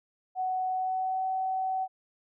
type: tone with pitch glide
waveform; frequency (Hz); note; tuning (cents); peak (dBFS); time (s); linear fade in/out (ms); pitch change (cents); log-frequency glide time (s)
sine; 745 to 756.3; F#5 to F#5; +12 to +38; -27; 0.35-1.88; 50; +26; 0.68-1.26
effects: none